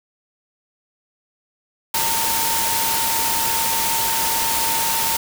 sine tone in noise, 910 Hz, A#5, 42 cents flat, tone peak -24 dBFS, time 1.94-5.17 s, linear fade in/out 5 ms, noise white, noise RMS -21 dBFS, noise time 1.94-5.17 s, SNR -6 dB, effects none

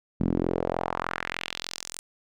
sawtooth tone with band-pass filter sweep, 43.31 Hz, F1, 14 cents flat, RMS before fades -30 dBFS, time 0.2-1.99 s, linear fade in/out 0 ms, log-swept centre 210 to 8700 Hz, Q 2, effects none

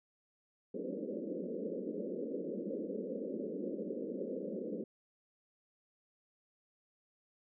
white band-pass noise, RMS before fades -40 dBFS, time 0.74-4.84 s, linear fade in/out 5 ms, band 180 to 550 Hz, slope 96 dB/octave, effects none

